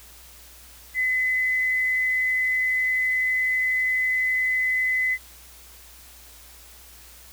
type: tone with frequency modulation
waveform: sine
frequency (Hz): 2022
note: B6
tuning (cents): +40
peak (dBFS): -20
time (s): 0.94-5.18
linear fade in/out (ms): 50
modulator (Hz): 91.2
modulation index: 0.27
effects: added 60 Hz sine -51 dBFS peak until 7.32 s + white hiss -48 dBFS RMS until 7.32 s